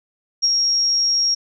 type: tone with ADSR envelope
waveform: sine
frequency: 5588 Hz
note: F8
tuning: in tune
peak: -12 dBFS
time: 0.42-1.35 s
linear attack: 23 ms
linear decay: 35 ms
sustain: -3 dB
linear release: 13 ms
effects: none